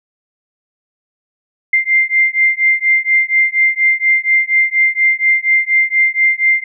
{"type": "beating tone pair", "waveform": "sine", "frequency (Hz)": [2093, 2097.2], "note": ["C7", "C7"], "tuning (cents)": [0, 3], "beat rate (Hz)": 4.2, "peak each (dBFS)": -13, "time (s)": [1.73, 6.64], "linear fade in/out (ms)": 5, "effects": []}